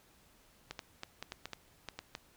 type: clicks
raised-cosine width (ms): 0.2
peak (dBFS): -23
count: 10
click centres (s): 0.71 / 0.792 / 1.034 / 1.226 / 1.321 / 1.456 / 1.533 / 1.887 / 1.99 / 2.151
effects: pink hiss -65 dBFS RMS until 2.36 s